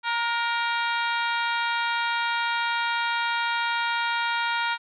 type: harmonic tone with a mistuned harmonic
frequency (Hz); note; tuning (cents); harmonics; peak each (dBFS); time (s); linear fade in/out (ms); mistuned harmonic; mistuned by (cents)
467; A#4; +3; 2 / 3 / 4 / 5 / 6 / 7 / 8 / 9; -27 / -28 / -33 / -33 / -38 / -37 / -37 / -42; 0.03-4.78; 50; 3; +27
effects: none